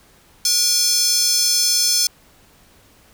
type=tone with high-pass filter; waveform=square; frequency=479.2 Hz; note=A#4; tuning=48 cents sharp; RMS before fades=-17 dBFS; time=0.45-2.07 s; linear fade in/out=2 ms; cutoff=5400 Hz; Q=3.6; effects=pink hiss -52 dBFS RMS until 3.13 s